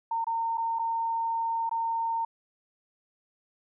sine tone with dropouts, 914 Hz, A#5, 34 cents flat, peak -26 dBFS, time 0.11-2.25 s, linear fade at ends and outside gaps 5 ms, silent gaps 0.244-0.268 / 0.574-0.579 / 0.788-0.793 / 1.694-1.712 s, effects none

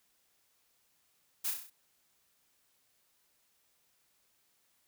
blue noise with echo, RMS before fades -34 dBFS, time 1.44-1.51 s, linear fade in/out 10 ms, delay 32 ms, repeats 6, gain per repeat -4 dB, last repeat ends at 1.702 s, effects white hiss -73 dBFS RMS until 4.87 s

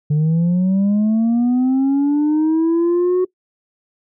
sine linear sweep, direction up, 146.83 to 369.8 Hz, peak -10 dBFS, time 0.1-3.25 s, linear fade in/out 10 ms, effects noise-tail reverb RT60 0.1 s tail -22 dB re dry + tanh soft clip ceiling -12 dBFS

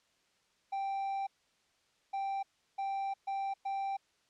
triangle tone bursts at uneven times, 784 Hz, G5, in tune, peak -31 dBFS, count 5, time 0.72-1.27 / 2.13-2.43 / 2.78-3.14 / 3.27-3.54 / 3.65-3.97 s, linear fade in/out 10 ms, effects white hiss -72 dBFS RMS until 4.29 s + low-pass 6000 Hz 12 dB/octave

